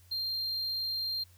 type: tone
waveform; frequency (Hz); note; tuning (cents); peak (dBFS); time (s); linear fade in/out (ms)
triangle; 4186; C8; 0; -30; 0.11-1.24; 10
effects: added 90 Hz sine -57 dBFS peak until 1.37 s + white hiss -64 dBFS RMS until 1.37 s